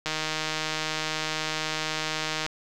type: click train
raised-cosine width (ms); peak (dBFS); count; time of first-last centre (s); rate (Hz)
0.2; -11; 376; 0.06-2.464; 156
effects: none